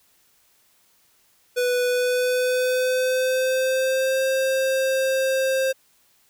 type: tone with pitch glide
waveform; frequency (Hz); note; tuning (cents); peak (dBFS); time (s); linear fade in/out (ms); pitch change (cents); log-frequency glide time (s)
square; 493.9 to 529.3; B4 to C5; 0 to +20; -20; 1.56-5.73; 20; +120; 1.86-4.23
effects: white hiss -61 dBFS RMS until 6.29 s